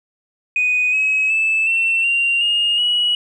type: tone with pitch steps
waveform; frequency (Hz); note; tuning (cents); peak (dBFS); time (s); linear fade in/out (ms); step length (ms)
sine; 2489 / 2556 / 2625 / 2696 / 2768 / 2843 / 2919; D#7 / D#7 / E7 / E7 / F7 / F7 / F#7; 0 / +46 / -8 / +38 / -16 / +30 / -24; -13; 0.56-3.15; 2; 370
effects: tanh soft clip ceiling -10 dBFS